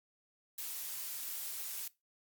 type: noise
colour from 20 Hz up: blue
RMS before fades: -41 dBFS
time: 0.58-1.88 s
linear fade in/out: 5 ms
effects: noise-tail reverb RT60 0.2 s tail -19 dB re dry + Opus 48 kbps